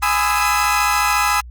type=chord; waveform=30% pulse; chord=E major seventh; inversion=first; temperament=equal with one note detuned; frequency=830.6 / 1005 / 1244.5 / 1318.5 Hz; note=G#5 / B5 / D#6 / E6; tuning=0 / +30 / 0 / 0 cents; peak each=-18 dBFS; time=0.02-1.41 s; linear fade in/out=10 ms; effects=added 60 Hz sine -33 dBFS peak until 1.5 s + Opus 32 kbps